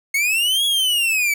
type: linear two-way sweep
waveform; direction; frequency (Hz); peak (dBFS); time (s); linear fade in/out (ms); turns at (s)
45% pulse; up then down; 2165 to 3363 to 2267; -16; 0.14-1.34; 5; 0.65
effects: none